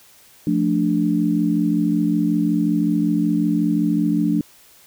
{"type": "chord", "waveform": "sine", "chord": "D minor", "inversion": "first", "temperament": "equal", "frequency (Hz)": [174.61, 220, 293.7], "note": ["F3", "A3", "D4"], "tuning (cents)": [0, 0, 0], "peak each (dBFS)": [-21, -21, -19], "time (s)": [0.47, 4.41], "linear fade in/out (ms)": 2, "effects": ["white hiss -50 dBFS RMS until 4.86 s"]}